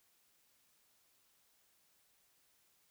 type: silence
effects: white hiss -73 dBFS RMS until 2.9 s